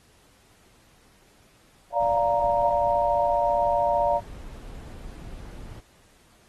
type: chord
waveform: sine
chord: Bb major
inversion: first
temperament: equal with one note detuned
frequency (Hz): 583.3 / 698.5 / 932.3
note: D5 / F5 / Bb5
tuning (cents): -12 / 0 / 0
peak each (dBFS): -24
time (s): 1.92-4.21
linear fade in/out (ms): 50
type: noise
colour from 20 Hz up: brown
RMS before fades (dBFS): -40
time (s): 1.99-5.81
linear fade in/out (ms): 20
effects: pink hiss -59 dBFS RMS until 6.48 s + AAC 32 kbps